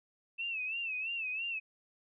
sine tone with vibrato, 2637 Hz, E7, in tune, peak -34 dBFS, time 0.38-1.6 s, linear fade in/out 20 ms, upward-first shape sine, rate 3 Hz, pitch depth 100 cents each way, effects none

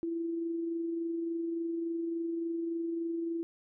sine tone with amplitude modulation, 334 Hz, E4, 23 cents sharp, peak -30 dBFS, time 0.03-3.43 s, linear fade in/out 0 ms, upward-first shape sine, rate 23.5 Hz, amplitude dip 30%, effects none

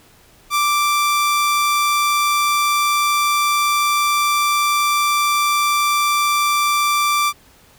sawtooth tone, 1174.7 Hz, D6, in tune, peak -11 dBFS, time 0.5-7.33 s, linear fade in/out 50 ms, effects pink hiss -50 dBFS RMS until 7.78 s

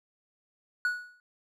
triangle tone with exponential decay, 1466 Hz, F#6, 16 cents flat, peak -21 dBFS, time 0.85-1.2 s, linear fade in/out 1 ms, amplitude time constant 76 ms, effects none

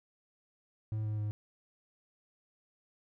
triangle tone with pitch steps, 108.4 / 106.91 / 105.44 Hz, A2 / A2 / G#2, -25 / -49 / +27 cents, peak -30 dBFS, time 0.92-1.31 s, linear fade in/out 0 ms, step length 130 ms, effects none

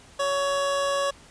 25% pulse tone with amplitude modulation, 560 Hz, C#5, 18 cents sharp, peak -18 dBFS, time 0.19-1.11 s, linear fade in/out 10 ms, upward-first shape sine, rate 181 Hz, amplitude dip 25%, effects pink hiss -51 dBFS RMS until 1.3 s + resampled to 22050 Hz

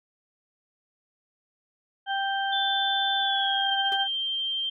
harmonic tone, 785 Hz, G5, 2 cents sharp, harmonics 1 / 2 / 4, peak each -27 / -30 / -33 dBFS, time 2.06-4.08 s, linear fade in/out 50 ms
sine tone with pitch glide, 3520 to 3154 Hz, A7 to G7, 0 to +10 cents, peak -26 dBFS, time 2.52-4.7 s, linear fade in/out 10 ms, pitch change -190 cents, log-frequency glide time 3.17-3.73 s
sawtooth tone with exponential decay, 400.4 Hz, G4, 37 cents sharp, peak -31 dBFS, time 3.92-4.01 s, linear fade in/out 0 ms, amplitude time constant 19 ms
effects none

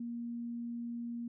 sine tone, 236.1 Hz, A#3, 22 cents sharp, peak -37 dBFS, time 0-1.28 s, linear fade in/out 5 ms, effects none

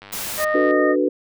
click train, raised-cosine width 0.3 ms, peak -23 dBFS, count 70, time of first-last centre 0.02-0.71 s, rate 100 Hz
white noise, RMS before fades -28 dBFS, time 0.12-0.45 s, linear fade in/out 10 ms
harmonic tone, 615 Hz, D#5, 20 cents flat, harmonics 1 / 2 / 3, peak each -20 / -25 / -24 dBFS, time 0.37-0.96 s, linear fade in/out 50 ms
sine chord, B minor seventh, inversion first, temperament equal, 293.7 / 370 / 440 / 493.9 Hz, D4 / F#4 / A4 / B4, 0 / 0 / 0 / 0 cents, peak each -20 / -21 / -26 / -21 dBFS, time 0.54-1.09 s, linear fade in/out 10 ms
effects none

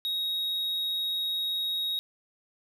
triangle tone, 3777 Hz, A#7, 22 cents sharp, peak -26 dBFS, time 0.05-1.99 s, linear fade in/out 0 ms, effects none

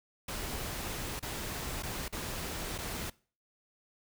pink noise with dropouts, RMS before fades -38 dBFS, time 0.28-3.1 s, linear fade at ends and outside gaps 5 ms, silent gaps 1.195-1.226 / 1.825-1.832 / 2.082-2.125 / 2.781-2.785 s, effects noise-tail reverb RT60 0.4 s tail -22 dB re dry

